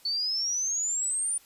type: exponential sweep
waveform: sine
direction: up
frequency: 4435 to 9430 Hz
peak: -26 dBFS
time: 0.05-1.38 s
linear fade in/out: 5 ms
effects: white hiss -57 dBFS RMS until 1.45 s + resampled to 32000 Hz